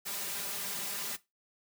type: noise with comb filter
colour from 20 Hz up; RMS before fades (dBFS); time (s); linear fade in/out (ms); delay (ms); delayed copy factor
white; -37; 0.05-1.17; 20; 5; +0.85
effects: noise-tail reverb RT60 0.2 s tail -17 dB re dry + high-pass 100 Hz 12 dB/octave